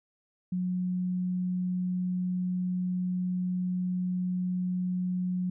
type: tone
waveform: sine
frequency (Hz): 181.6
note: F#3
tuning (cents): -32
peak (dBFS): -27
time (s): 0.52-5.5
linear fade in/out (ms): 5
effects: none